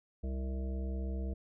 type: harmonic tone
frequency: 65.41 Hz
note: C2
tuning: in tune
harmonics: 1 / 3 / 5 / 7 / 9 / 10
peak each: -34 / -43 / -48 / -49 / -55 / -53 dBFS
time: 0.23-1.34 s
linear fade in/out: 10 ms
effects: none